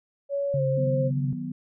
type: tone with pitch glide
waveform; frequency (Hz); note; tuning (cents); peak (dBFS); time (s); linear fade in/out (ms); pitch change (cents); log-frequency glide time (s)
sine; 562 to 527.4; C#5 to C5; +24 to +14; -24; 0.29-1.11; 50; -110; 0.54-0.61
type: tone with vibrato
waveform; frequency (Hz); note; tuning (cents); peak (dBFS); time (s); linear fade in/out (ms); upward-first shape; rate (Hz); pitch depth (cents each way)
sine; 138.59; C#3; 0; -24; 0.54-1.33; 2; sine; 5; 28
type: chord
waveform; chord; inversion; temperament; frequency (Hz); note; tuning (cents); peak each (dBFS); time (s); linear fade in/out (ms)
sine; B major; first; equal; 155.56 / 185 / 246.9; D#3 / F#3 / B3; 0 / 0 / 0; -35 / -36 / -32; 0.77-1.52; 5
effects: none